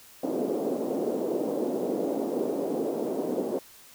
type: band-pass noise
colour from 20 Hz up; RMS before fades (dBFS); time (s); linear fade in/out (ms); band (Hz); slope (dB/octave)
white; -29; 0.23-3.59; 5; 250 to 500; 24
effects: white hiss -52 dBFS RMS until 3.94 s